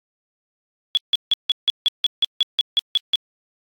sine tone bursts, 3377 Hz, G#7, 28 cents sharp, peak -13 dBFS, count 13, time 0.95-3.156 s, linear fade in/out 0 ms, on 22 ms, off 160 ms, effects AAC 64 kbps

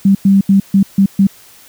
sine tone bursts at uneven times, 196 Hz, G3, in tune, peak -5 dBFS, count 6, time 0.05-0.15 / 0.25-0.41 / 0.49-0.6 / 0.74-0.83 / 0.98-1.06 / 1.19-1.27 s, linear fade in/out 5 ms, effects white hiss -42 dBFS RMS until 1.68 s

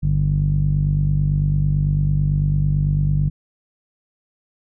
sawtooth tone with low-pass filter, 49 Hz, G1, in tune, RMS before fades -18 dBFS, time 0.02-3.3 s, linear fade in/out 20 ms, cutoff 150 Hz, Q 5.7, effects none

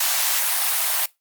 white high-pass noise, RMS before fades -21 dBFS, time 0-1.06 s, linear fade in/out 5 ms, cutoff 630 Hz, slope 48 dB/octave, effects noise-tail reverb RT60 0.2 s tail -21 dB re dry + Opus 32 kbps

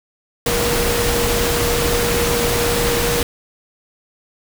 sine tone in noise, 474.7 Hz, A#4, 31 cents sharp, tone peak -20 dBFS, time 0.46-3.23 s, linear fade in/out 2 ms, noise pink, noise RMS -19 dBFS, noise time 0.46-3.23 s, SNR -4 dB, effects none

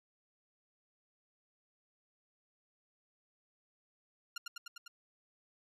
15% pulse tone with echo, 1396.9 Hz, F6, in tune, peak -32 dBFS, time 4.36-4.38 s, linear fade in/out 5 ms, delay 100 ms, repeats 5, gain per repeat -2 dB, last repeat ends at 4.88 s, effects low-pass 12000 Hz 12 dB/octave

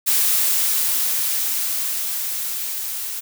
blue noise with level ramp, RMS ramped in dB -17 to -28 dBFS, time 0.06-3.21 s, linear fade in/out 20 ms, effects none

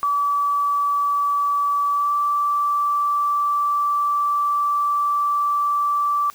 sine tone with pitch glide, 1150 to 1163.4 Hz, D6 to D6, -37 to -17 cents, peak -17 dBFS, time 0.03-6.3 s, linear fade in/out 0 ms, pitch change +20 cents, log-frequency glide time 1.93-2.13 s, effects white hiss -48 dBFS RMS until 6.34 s

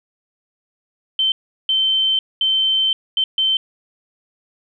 sine tone bursts at uneven times, 3096 Hz, G7, 22 cents flat, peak -14 dBFS, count 5, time 1.19-1.32 / 1.69-2.19 / 2.41-2.93 / 3.17-3.24 / 3.38-3.57 s, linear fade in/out 2 ms, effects none

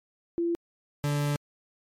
sine / 40% pulse tone pair in turn, 340.3 / 145.5 Hz, F4 / D3, -45 / -16 cents, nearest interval octave + minor third, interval 1471 cents, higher first, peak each -24 dBFS, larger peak neither, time 0.38-0.55 / 1.04-1.36 s, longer second, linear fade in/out 0 ms, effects MP3 64 kbps

